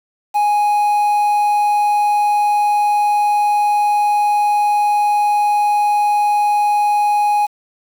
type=tone with quantisation; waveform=triangle; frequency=830 Hz; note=G#5; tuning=1 cent flat; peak=-10 dBFS; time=0.34-7.47 s; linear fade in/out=20 ms; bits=6; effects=none